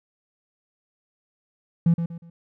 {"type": "tone with echo", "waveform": "triangle", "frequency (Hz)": 168.3, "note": "E3", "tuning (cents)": 36, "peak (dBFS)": -11, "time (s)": [1.86, 1.94], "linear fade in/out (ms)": 5, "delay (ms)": 120, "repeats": 3, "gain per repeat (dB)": -10, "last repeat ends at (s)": 2.3, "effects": ["tanh soft clip ceiling -11 dBFS"]}